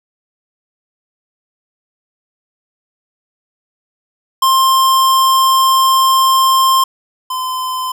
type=tone pair in turn; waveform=square; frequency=1056 / 1027.1 Hz; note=C6 / C6; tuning=+16 / -32 cents; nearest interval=unison; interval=48 cents; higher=first; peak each=-9 / -18 dBFS; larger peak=first; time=4.42-6.84 / 7.3-7.92 s; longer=first; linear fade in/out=5 ms; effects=none